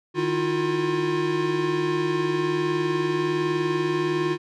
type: tone cluster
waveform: square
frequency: 152.4 / 315.7 / 337 / 356.9 Hz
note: D#3 / D#4 / E4 / F4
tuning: -36 / +25 / +38 / +38 cents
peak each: -31 / -32 / -32 / -24 dBFS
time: 0.14-4.38 s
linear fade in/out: 50 ms
effects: low-pass 4000 Hz 12 dB/octave